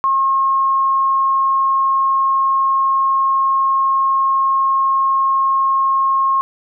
sine tone, 1078 Hz, C#6, 49 cents flat, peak -12 dBFS, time 0.04-6.41 s, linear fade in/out 0 ms, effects none

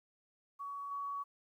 sine tone with level steps, 1127 Hz, C#6, 28 cents sharp, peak -40 / -37 dBFS, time 0.59-1.24 s, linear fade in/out 20 ms, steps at 0.91 s, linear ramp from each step 5 ms, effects 12-bit

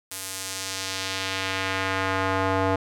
square tone with band-pass filter sweep, 95.4 Hz, G2, 47 cents flat, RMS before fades -27 dBFS, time 0.11-2.76 s, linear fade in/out 5 ms, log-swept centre 11000 to 750 Hz, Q 0.93, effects none

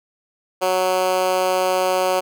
10% pulse tone with high-pass filter, 185 Hz, F#3, in tune, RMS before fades -19 dBFS, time 0.61-2.21 s, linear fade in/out 20 ms, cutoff 490 Hz, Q 2, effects none

